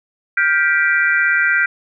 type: chord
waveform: sine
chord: G dominant seventh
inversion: third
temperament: just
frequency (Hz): 1411.2 / 1568 / 1960 / 2352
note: F6 / G6 / B6 / D7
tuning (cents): +18 / 0 / -14 / +2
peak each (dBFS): -18 / -16 / -18 / -22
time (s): 0.37-1.66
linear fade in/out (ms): 5
effects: none